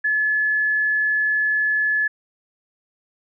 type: tone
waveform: sine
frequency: 1716 Hz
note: A6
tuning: 44 cents flat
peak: -17 dBFS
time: 0.04-2.08 s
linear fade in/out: 10 ms
effects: none